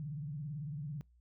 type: tone with vibrato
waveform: sine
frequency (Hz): 146.83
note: D3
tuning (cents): 0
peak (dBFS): -38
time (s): 0-1.01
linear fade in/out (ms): 0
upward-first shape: sine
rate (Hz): 18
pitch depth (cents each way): 150
effects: noise-tail reverb RT60 0.2 s tail -25 dB re dry + added 60 Hz sine -63 dBFS peak until 1.2 s